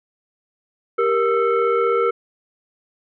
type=tone with frequency modulation; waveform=sine; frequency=469.8 Hz; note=A#4; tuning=13 cents sharp; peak=-15 dBFS; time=0.98-2.11 s; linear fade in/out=10 ms; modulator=864 Hz; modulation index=1.1; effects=none